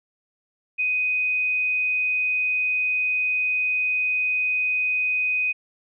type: tone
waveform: sine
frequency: 2500 Hz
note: D#7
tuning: 8 cents sharp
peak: -20 dBFS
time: 0.78-5.53 s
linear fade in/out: 20 ms
effects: none